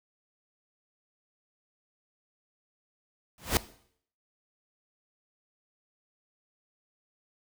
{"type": "noise with exponential growth", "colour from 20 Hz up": "pink", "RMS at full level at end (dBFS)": -21, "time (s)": [3.38, 3.57], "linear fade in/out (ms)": 1, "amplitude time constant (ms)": 41, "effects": ["noise-tail reverb RT60 0.6 s tail -17 dB re dry"]}